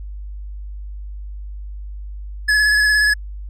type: tone with vibrato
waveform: square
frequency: 1700 Hz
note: G#6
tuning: 40 cents sharp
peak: -13 dBFS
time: 2.48-3.14 s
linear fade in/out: 10 ms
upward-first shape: square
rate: 17 Hz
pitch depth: 17 cents each way
effects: added 50 Hz sine -28 dBFS peak until 3.49 s + low-pass 8000 Hz 12 dB/octave